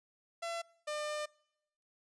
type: tone pair in turn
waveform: sawtooth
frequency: 675 / 600.6 Hz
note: E5 / D5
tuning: +41 / +39 cents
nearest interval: major second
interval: 202 cents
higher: first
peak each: -33 / -32 dBFS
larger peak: second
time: 0.42-0.62 / 0.87-1.26 s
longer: second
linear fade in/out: 10 ms
effects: noise-tail reverb RT60 0.8 s tail -24 dB re dry + resampled to 22050 Hz